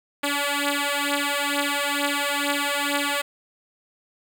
5% pulse beating tone pair, 285 / 287.2 Hz, C#4 / D4, +48 / -39 cents, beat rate 2.2 Hz, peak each -14 dBFS, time 0.23-3.22 s, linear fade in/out 10 ms, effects none

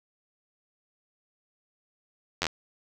slowing click train, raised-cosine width 0.2 ms, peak -9 dBFS, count 5, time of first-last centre 2.42-2.467 s, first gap 11 ms, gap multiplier 1.05, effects none

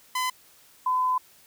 sawtooth / sine tone pair in turn, 1014 / 1014 Hz, B5 / B5, +45 / +45 cents, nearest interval unison, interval 0 cents, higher neither, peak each -21 dBFS, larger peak neither, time 0.15-0.3 / 0.86-1.18 s, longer second, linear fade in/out 5 ms, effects white hiss -56 dBFS RMS until 1.46 s

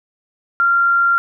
sine tone, 1384 Hz, F6, 16 cents flat, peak -11 dBFS, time 0.6-1.18 s, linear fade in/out 0 ms, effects none

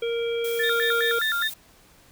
harmonic tone, 465.8 Hz, A#4, 1 cent flat, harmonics 1 / 3 / 5 / 7, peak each -24 / -40 / -37 / -36 dBFS, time 0.02-1.19 s, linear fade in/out 5 ms
blue noise, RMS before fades -37 dBFS, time 0.44-1.54 s, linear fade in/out 5 ms
sine tone with vibrato, 1568 Hz, G6, in tune, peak -23 dBFS, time 0.59-1.48 s, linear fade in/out 10 ms, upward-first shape square, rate 4.8 Hz, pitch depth 200 cents each way
sine tone with tremolo, 3668 Hz, A#7, 29 cents flat, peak -26 dBFS, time 0.63-1.5 s, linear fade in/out 10 ms, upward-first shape square, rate 5.1 Hz, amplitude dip 65%
effects pink hiss -55 dBFS RMS until 2.11 s

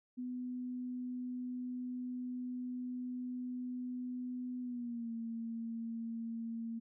sine tone with pitch glide, 249.6 to 228.9 Hz, B3 to A#3, +19 to -31 cents, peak -38 dBFS, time 0.17-6.8 s, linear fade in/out 20 ms, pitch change -150 cents, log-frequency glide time 4.61-5.12 s, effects none

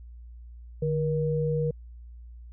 sine tone pair together, 150.1 / 476.5 Hz, D3 / A#4, +38 / +38 cents, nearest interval octave + minor sixth, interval 2000 cents, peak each -26 / -27 dBFS, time 0.82-1.71 s, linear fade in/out 5 ms, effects added 59 Hz sine -42 dBFS peak until 2.52 s

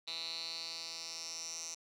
10% pulse tone with band-pass filter sweep, 164.81 Hz, E3, in tune, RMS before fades -43 dBFS, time 0.07-1.75 s, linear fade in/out 10 ms, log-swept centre 3900 to 6100 Hz, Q 6.2, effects none

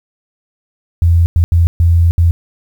sine tone bursts at uneven times, 84.7 Hz, E2, 48 cents sharp, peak -6 dBFS, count 5, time 1.02-1.26 / 1.36-1.44 / 1.52-1.67 / 1.8-2.11 / 2.18-2.31 s, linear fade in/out 0 ms, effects 7-bit

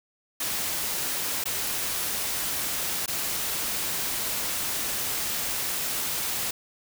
white noise with dropouts, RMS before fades -29 dBFS, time 0.4-6.51 s, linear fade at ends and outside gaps 5 ms, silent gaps 1.44-1.455 / 3.061-3.078 s, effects none

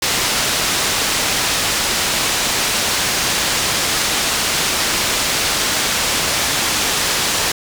white low-pass noise, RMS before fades -18 dBFS, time 0.02-7.52 s, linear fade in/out 5 ms, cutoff 6600 Hz, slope 12 dB/octave, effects none

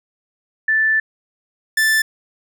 sine / 45% pulse tone pair in turn, 1760 / 1760 Hz, A6 / A6, 0 / 0 cents, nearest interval unison, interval 0 cents, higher neither, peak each -13 dBFS, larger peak neither, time 0.68-1 / 1.77-2.02 s, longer first, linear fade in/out 5 ms, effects none

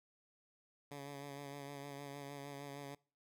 10% pulse tone with vibrato, 141.4 Hz, C#3, 35 cents sharp, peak -38 dBFS, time 0.91-2.95 s, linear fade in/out 5 ms, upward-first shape sine, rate 6.5 Hz, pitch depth 29 cents each way, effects noise-tail reverb RT60 0.4 s tail -24 dB re dry

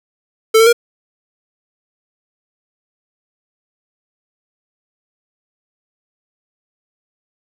square tone with pitch steps, 443 / 452.1 / 471.1 Hz, A4 / A4 / A#4, +12 / +47 / +18 cents, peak -7 dBFS, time 0.54-0.729 s, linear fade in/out 10 ms, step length 63 ms, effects none

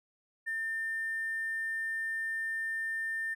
triangle tone with hard clipping, 1800 Hz, A6, 39 cents sharp, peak -32 dBFS, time 0.46-3.35 s, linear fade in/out 20 ms, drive 3 dB, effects none

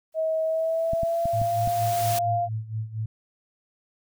white noise with exponential growth, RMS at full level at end -30 dBFS, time 0.12-2.19 s, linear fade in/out 5 ms, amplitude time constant 450 ms
sine tone with pitch glide, 639 to 696.8 Hz, D#5 to F5, +46 to -4 cents, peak -22 dBFS, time 0.14-2.49 s, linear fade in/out 50 ms, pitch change +150 cents, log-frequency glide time 0.44-1.66 s
clicks, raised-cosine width 5 ms, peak -19 dBFS, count 5, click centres 0.934 / 1.033 / 1.256 / 1.416 / 1.675 s
sine tone with tremolo, 110 Hz, A2, in tune, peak -25 dBFS, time 1.33-3.06 s, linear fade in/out 5 ms, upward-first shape sine, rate 4.3 Hz, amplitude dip 80%
effects none

